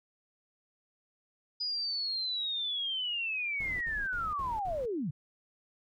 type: linear sweep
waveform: sine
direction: down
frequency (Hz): 4971 to 124.3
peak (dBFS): -31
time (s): 1.6-5.11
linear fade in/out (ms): 10
type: noise bursts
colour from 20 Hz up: brown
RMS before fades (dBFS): -44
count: 5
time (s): 3.6-4.858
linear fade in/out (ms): 5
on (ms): 210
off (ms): 52
effects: none